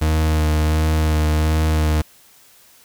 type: tone with vibrato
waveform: 40% pulse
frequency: 77.7 Hz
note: D#2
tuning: 2 cents flat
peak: -14 dBFS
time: 0.01-2.02 s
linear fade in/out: 10 ms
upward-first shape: sine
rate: 1.4 Hz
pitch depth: 18 cents each way
effects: white hiss -50 dBFS RMS until 2.84 s